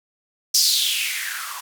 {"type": "noise with band-pass filter sweep", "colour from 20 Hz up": "violet", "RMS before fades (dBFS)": -22, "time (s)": [0.54, 1.61], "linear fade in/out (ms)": 10, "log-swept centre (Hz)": [5500, 1000], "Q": 5.2, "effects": []}